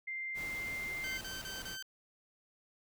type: tone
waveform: sine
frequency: 2093 Hz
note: C7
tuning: in tune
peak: -37 dBFS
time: 0.07-1.18 s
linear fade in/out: 10 ms
type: noise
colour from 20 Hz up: pink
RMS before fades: -48 dBFS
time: 0.34-1.78 s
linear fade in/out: 50 ms
type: tone bursts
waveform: 15% pulse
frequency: 1547 Hz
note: G6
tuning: 23 cents flat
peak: -35 dBFS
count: 4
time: 1.04-1.825 s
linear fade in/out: 0 ms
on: 170 ms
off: 35 ms
effects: none